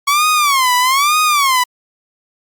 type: tone with vibrato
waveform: sawtooth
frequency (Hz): 1108.7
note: C#6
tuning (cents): 0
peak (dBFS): -7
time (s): 0.07-1.64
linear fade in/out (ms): 10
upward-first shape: sine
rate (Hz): 1.1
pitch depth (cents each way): 200
effects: Opus 48 kbps